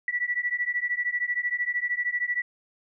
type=beating tone pair; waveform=sine; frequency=1947 / 1960 Hz; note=B6 / B6; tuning=-25 / -14 cents; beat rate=13 Hz; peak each=-28 dBFS; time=0.08-2.42 s; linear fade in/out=2 ms; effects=none